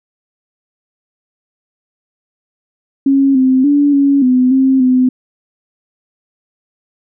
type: tone with pitch steps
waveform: sine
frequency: 273.7 / 260.2 / 287.6 / 279.5 / 253.3 / 265 / 254.7 Hz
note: C#4 / C4 / D4 / C#4 / B3 / C4 / C4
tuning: -22 / -9 / -36 / +14 / +44 / +22 / -46 cents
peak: -7 dBFS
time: 3.06-5.09 s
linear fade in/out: 5 ms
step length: 290 ms
effects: none

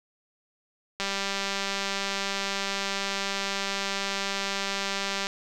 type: click train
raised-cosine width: 0.2 ms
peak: -12 dBFS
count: 842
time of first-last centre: 1-5.269 s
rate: 197 Hz
effects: 9-bit

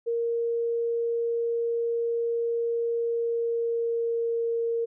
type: tone with pitch glide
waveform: sine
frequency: 466.2 to 463 Hz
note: A#4 to A#4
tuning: 0 to -12 cents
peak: -24 dBFS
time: 0.06-4.86 s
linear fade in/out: 20 ms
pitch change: -12 cents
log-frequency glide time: 2.96-4.52 s
effects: none

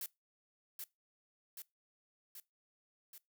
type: noise with echo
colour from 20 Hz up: blue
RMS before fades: -42 dBFS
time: 0.01-0.06 s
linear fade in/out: 2 ms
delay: 780 ms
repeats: 4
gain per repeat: -3 dB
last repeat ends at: 3.18 s
effects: noise-tail reverb RT60 0.2 s tail -21 dB re dry

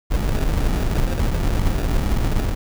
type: noise with sample-and-hold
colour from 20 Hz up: brown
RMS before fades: -19 dBFS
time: 0.1-2.55 s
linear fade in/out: 20 ms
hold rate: 1050 Hz
effects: none

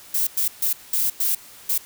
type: noise bursts at uneven times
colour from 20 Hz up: violet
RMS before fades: -21 dBFS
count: 6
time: 0.14-0.27 / 0.37-0.48 / 0.62-0.73 / 0.93-1.1 / 1.2-1.35 / 1.69-1.78 s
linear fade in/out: 5 ms
effects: white hiss -45 dBFS RMS until 1.85 s

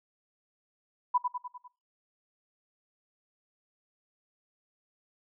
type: tone with echo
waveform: sine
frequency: 987.8 Hz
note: B5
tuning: in tune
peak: -21 dBFS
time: 1.14-1.18 s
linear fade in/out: 10 ms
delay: 100 ms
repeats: 5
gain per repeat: -5 dB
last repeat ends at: 1.68 s
effects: noise-tail reverb RT60 0.3 s tail -23 dB re dry

